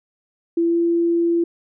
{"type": "tone with pitch glide", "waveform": "sine", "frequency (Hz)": [336.8, 339.3], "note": ["E4", "F4"], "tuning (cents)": [37, -50], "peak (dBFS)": -15, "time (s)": [0.57, 1.44], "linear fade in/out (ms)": 5, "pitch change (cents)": 13, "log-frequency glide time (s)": [0.68, 0.76], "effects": []}